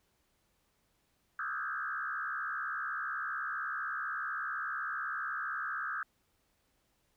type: tone with frequency modulation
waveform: sine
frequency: 1435 Hz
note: F6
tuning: 47 cents sharp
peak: -34 dBFS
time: 1.39-6.03 s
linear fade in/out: 2 ms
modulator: 67.9 Hz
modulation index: 3.3
effects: pink hiss -75 dBFS RMS until 7.16 s